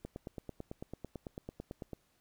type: click train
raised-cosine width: 2 ms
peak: -28 dBFS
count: 18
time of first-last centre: 0.05-1.933 s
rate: 9.03 Hz
effects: pink hiss -73 dBFS RMS until 2.2 s